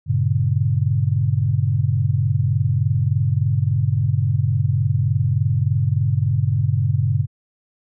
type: chord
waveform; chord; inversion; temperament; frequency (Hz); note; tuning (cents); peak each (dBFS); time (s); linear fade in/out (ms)
sine; G diminished; none; just; 98 / 117.6 / 141.12; G2 / Bb2 / Db3; 0 / +16 / +31; -20; 0.06-7.27; 50
effects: none